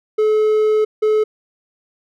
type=tone pair in turn; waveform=triangle; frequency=430 / 430 Hz; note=A4 / A4; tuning=-40 / -40 cents; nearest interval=unison; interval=0 cents; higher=neither; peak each=-10 dBFS; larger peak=neither; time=0.18-0.85 / 1.02-1.24 s; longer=first; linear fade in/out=10 ms; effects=none